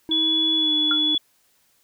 triangle tone with pitch glide, 318.8 to 305.3 Hz, D#4 to D#4, +42 to -33 cents, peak -24 dBFS, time 0.09-1.15 s, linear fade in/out 0 ms, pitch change -75 cents, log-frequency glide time 0.56-0.73 s
sine tone, 3411 Hz, G#7, 46 cents sharp, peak -18 dBFS, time 0.11-1.18 s, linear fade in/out 5 ms
sine tone with exponential decay, 1392 Hz, F6, 6 cents flat, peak -18 dBFS, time 0.91-1.01 s, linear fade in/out 2 ms, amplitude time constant 20 ms
effects white hiss -63 dBFS RMS until 1.83 s

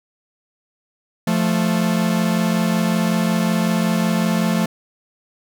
45% pulse tone pair together, 174.61 / 220 Hz, F3 / A3, 0 / 0 cents, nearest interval major third, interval 400 cents, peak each -19 dBFS, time 1.27-4.66 s, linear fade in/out 5 ms, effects none

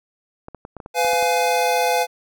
clicks, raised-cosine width 1 ms, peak -21 dBFS, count 9, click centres 0.484 / 0.547 / 0.651 / 0.767 / 0.802 / 0.861 / 1.048 / 1.133 / 1.227 s
square chord, F diminished, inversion second, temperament just, 502.9 / 698.5 / 838.1 Hz, Cb5 / F5 / Ab5, +31 / 0 / +16 cents, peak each -22 dBFS, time 0.94-2.07 s, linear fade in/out 50 ms
effects none

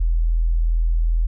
sine tone, 41.26 Hz, E1, 2 cents sharp, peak -15 dBFS, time 0-1.27 s, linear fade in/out 10 ms, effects none

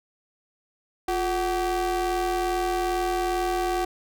square ring-modulated tone, 197.4 Hz, G3, 12 cents sharp, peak -21 dBFS, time 1.08-3.85 s, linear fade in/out 5 ms, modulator 551 Hz, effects none

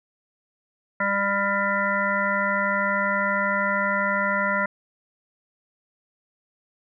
harmonic tone, 199.3 Hz, G3, 29 cents sharp, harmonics 1 / 3 / 5 / 7 / 9 / 10, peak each -30 / -28 / -28 / -25 / -29 / -29 dBFS, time 1-4.66 s, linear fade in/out 5 ms, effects none

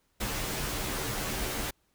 pink noise with comb filter, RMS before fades -33 dBFS, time 0.2-1.71 s, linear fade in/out 10 ms, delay 12 ms, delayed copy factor -0.95, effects pink hiss -72 dBFS RMS until 1.94 s

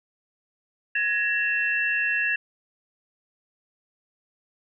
sine tone cluster, 1675 / 1855 / 2699 Hz, G#6 / A#6 / E7, +14 / -9 / +40 cents, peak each -24 / -30 / -26 dBFS, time 0.95-2.36 s, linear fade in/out 5 ms, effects none

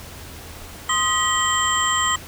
sine tone cluster, 1052 / 1250 / 1929 / 3137 / 7590 Hz, C6 / D#6 / B6 / G7 / A#8, +9 / +8 / -41 / +1 / +30 cents, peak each -24 dBFS, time 0.89-2.16 s, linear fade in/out 5 ms, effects added 82 Hz sine -42 dBFS peak until 2.27 s + pink hiss -39 dBFS RMS until 2.27 s

